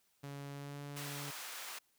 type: tone with pitch glide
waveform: sawtooth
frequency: 141.1 to 143.24 Hz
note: C#3 to D3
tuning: +31 to -43 cents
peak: -40 dBFS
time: 0.23-1.31 s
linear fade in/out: 10 ms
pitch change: +26 cents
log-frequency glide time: 0.52-0.79 s
type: high-pass noise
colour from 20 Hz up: pink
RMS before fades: -46 dBFS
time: 0.96-1.79 s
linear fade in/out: 10 ms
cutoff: 1000 Hz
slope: 12 dB/octave
effects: white hiss -75 dBFS RMS until 1.98 s